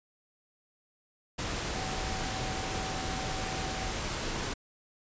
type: tone in noise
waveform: sine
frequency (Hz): 759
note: F#5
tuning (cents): +44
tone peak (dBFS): -40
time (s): 1.74-3.92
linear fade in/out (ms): 10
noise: pink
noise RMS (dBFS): -34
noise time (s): 1.38-4.54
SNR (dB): -9
effects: resampled to 16000 Hz